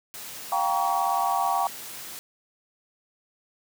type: high-pass noise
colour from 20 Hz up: white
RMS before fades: -39 dBFS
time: 0.14-2.19 s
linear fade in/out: 0 ms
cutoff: 100 Hz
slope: 12 dB/octave
type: chord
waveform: sine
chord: G half-diminished seventh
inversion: third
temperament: just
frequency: 705.6 / 784 / 940.8 / 1128.9 Hz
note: F5 / G5 / Bb5 / Db6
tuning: +18 / 0 / +16 / +31 cents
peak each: -28 / -26 / -28 / -28 dBFS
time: 0.52-1.67 s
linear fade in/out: 2 ms
effects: none